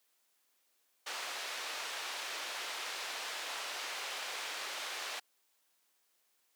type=band-pass noise; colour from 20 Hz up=white; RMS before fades=-41 dBFS; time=1.06-5.2 s; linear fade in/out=10 ms; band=510 to 4100 Hz; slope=12 dB/octave; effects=white hiss -75 dBFS RMS until 6.55 s + high-pass 300 Hz 12 dB/octave